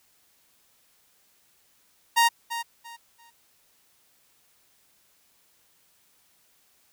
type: tone with echo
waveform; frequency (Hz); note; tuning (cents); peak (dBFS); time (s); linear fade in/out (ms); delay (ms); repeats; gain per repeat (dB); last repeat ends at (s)
sawtooth; 932.3; A#5; 0; -13; 2.16-2.29; 20; 340; 3; -12; 3.31
effects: white hiss -64 dBFS RMS until 6.92 s